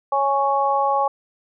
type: harmonic tone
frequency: 277.2 Hz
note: C#4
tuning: in tune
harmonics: 2 / 3 / 4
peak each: -23 / -19 / -22 dBFS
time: 0.12-1.08 s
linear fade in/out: 5 ms
effects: none